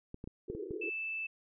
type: clicks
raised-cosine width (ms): 3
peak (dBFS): -30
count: 6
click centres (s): 0.144 / 0.241 / 0.275 / 0.5 / 0.55 / 0.708
type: band-pass noise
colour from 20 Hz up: white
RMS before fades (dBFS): -41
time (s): 0.48-0.9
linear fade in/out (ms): 10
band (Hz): 330 to 450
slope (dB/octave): 96
type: tone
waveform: sine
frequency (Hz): 2637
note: E7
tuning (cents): 0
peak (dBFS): -35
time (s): 0.81-1.27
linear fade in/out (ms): 10
effects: none